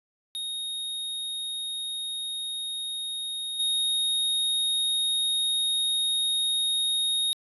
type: tone with level steps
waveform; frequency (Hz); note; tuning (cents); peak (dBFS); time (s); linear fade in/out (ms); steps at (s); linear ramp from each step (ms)
square; 3729; A#7; 0; -31 / -24; 0.35-7.33; 0; 3.59; 10
effects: resampled to 32000 Hz